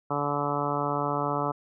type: harmonic tone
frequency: 144.6 Hz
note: D3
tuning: 27 cents flat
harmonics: 1 / 2 / 3 / 4 / 5 / 6 / 7 / 8 / 9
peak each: -34 / -34 / -34 / -34 / -34 / -34 / -34 / -34 / -34 dBFS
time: 0.1-1.52 s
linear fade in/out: 10 ms
effects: none